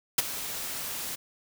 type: noise with ADSR envelope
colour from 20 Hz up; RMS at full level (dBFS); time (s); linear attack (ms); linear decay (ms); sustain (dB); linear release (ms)
white; -19; 0.18-1.16; 7; 21; -16; 15
effects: none